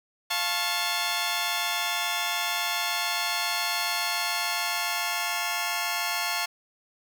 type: chord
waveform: 10% pulse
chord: F augmented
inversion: none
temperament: just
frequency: 698.5 / 873.1 / 1091.3 Hz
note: F5 / A5 / C#6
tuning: 0 / -14 / -27 cents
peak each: -22 dBFS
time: 0.3-6.46 s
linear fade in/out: 10 ms
effects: none